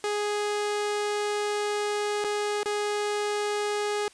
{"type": "tone with dropouts", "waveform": "sawtooth", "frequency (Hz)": 415.3, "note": "G#4", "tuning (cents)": 0, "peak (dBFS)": -22, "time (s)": [0.04, 4.08], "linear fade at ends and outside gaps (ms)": 1, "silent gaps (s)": [[2.241, 2.246], [2.632, 2.658]], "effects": ["white hiss -55 dBFS RMS until 4.13 s", "resampled to 22050 Hz"]}